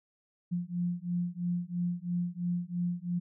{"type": "beating tone pair", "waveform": "sine", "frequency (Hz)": [174.1, 177.1], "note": ["F3", "F3"], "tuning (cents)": [-5, 24], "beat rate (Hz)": 3, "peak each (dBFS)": [-33, -33], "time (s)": [0.51, 3.2], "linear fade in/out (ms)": 20, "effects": []}